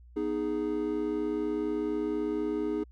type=chord; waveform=triangle; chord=G# minor; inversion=first; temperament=equal; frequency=246.9 / 311.1 / 415.3 Hz; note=B3 / D#4 / G#4; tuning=0 / 0 / 0 cents; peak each=-35 / -29 / -30 dBFS; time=0.16-2.84 s; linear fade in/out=10 ms; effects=added 60 Hz sine -50 dBFS peak until 2.91 s